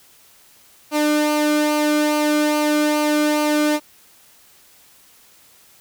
sawtooth tone with flanger, 300 Hz, D4, 37 cents sharp, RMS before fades -18 dBFS, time 0.91-3.8 s, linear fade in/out 50 ms, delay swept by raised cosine 0.55 to 1.1 ms, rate 2.4 Hz, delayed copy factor -0.5, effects white hiss -51 dBFS RMS until 5.8 s

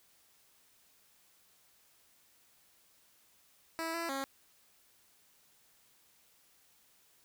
10% pulse tone with pitch steps, 327 / 335.2 / 271.7 Hz, E4 / E4 / C#4, -14 / +29 / -35 cents, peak -27 dBFS, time 3.79-4.24 s, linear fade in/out 0 ms, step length 150 ms, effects white hiss -67 dBFS RMS until 7.24 s

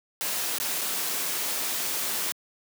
white noise with dropouts, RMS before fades -29 dBFS, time 0.21-2.32 s, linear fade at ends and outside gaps 0 ms, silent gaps 0.584-0.6 / 0.811-0.815 s, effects high-pass 200 Hz 12 dB/octave

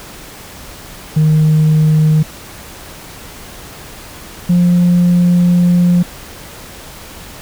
sine tone pair in turn, 155.2 / 176.17 Hz, D#3 / F3, -4 / +15 cents, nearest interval major second, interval 219 cents, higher second, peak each -5 dBFS, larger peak neither, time 1.16-2.23 / 4.49-6.03 s, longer second, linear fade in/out 10 ms, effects tanh soft clip ceiling -5 dBFS + pink hiss -33 dBFS RMS until 7.41 s

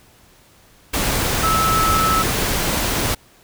sine tone in noise, 1305 Hz, E6, 18 cents flat, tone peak -16 dBFS, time 1.43-2.23 s, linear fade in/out 10 ms, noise pink, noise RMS -20 dBFS, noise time 0.93-3.15 s, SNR +1 dB, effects pink hiss -51 dBFS RMS until 3.43 s

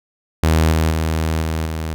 sawtooth tone with level steps, 79.8 Hz, D#2, 44 cents sharp, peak -8 / -10 / -13 / -15 / -18 dBFS, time 0.43-1.94 s, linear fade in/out 0 ms, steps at 0.72 / 0.91 / 1.42 / 1.66 s, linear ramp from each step 2 ms, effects none

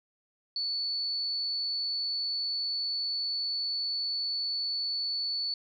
sine tone, 4455 Hz, C#8, 8 cents sharp, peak -29 dBFS, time 0.56-5.54 s, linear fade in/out 2 ms, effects none

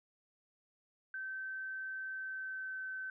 sine tone with pitch glide, 1544 to 1532.4 Hz, G6 to G6, -27 to -40 cents, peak -39 dBFS, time 1.14-3.1 s, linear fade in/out 2 ms, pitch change -13 cents, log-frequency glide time 2.12-2.84 s, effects none

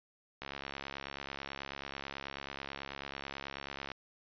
click train, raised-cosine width 0.3 ms, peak -24 dBFS, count 243, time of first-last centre 0.42-3.917 s, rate 69.2 Hz, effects resampled to 11025 Hz

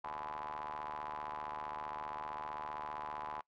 sawtooth ring-modulated tone, 75.3 Hz, D2, 44 cents sharp, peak -34 dBFS, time 0.04-3.41 s, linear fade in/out 5 ms, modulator 931 Hz, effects noise-tail reverb RT60 0.1 s tail -22 dB re dry + low-pass 3000 Hz 12 dB/octave

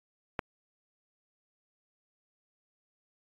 click, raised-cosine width 0.5 ms, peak -15 dBFS, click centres 0.392 s, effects AAC 48 kbps

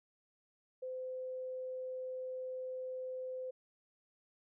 sine tone, 513 Hz, C5, 34 cents flat, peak -39 dBFS, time 0.82-3.51 s, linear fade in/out 10 ms, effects none

